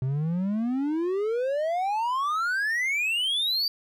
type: exponential sweep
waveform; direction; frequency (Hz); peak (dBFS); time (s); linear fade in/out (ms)
triangle; up; 126.5 to 4699; -22; 0.02-3.68; 2
effects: none